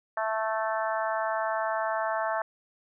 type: harmonic tone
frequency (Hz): 220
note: A3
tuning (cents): 0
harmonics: 3 / 4 / 5 / 6 / 7 / 8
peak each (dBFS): -30 / -32 / -34 / -36 / -37 / -38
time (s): 0.17-2.42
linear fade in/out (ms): 2
effects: none